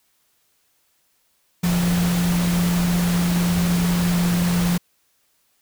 sine tone in noise, 174.61 Hz, F3, in tune, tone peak -17 dBFS, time 1.63-4.78 s, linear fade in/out 10 ms, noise pink, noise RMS -27 dBFS, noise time 1.63-4.78 s, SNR +7 dB, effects white hiss -65 dBFS RMS until 5.61 s

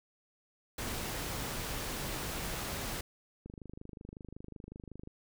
pink noise, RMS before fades -38 dBFS, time 0.78-3.01 s, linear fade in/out 5 ms
click train, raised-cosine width 3 ms, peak -33 dBFS, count 42, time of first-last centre 3.46-5.074 s, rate 25.4 Hz
effects none

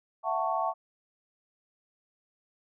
sine chord, F# minor seventh, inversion third, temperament just, 666 / 740 / 888 / 1110 Hz, E5 / F#5 / A5 / C#6, +18 / 0 / +16 / +2 cents, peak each -32 dBFS, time 0.23-0.74 s, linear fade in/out 50 ms, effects none

